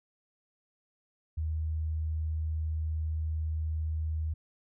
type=tone; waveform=sine; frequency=78.7 Hz; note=D#2; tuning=20 cents sharp; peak=-29 dBFS; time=1.37-4.34 s; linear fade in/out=10 ms; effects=none